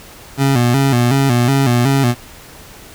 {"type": "tone with vibrato", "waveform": "25% pulse", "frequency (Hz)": 128.9, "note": "C3", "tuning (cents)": -26, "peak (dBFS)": -7, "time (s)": [0.37, 2.15], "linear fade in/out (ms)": 50, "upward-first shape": "square", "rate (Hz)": 2.7, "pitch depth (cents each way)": 110, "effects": ["pink hiss -38 dBFS RMS until 2.94 s"]}